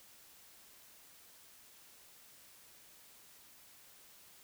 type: silence
effects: white hiss -60 dBFS RMS until 4.43 s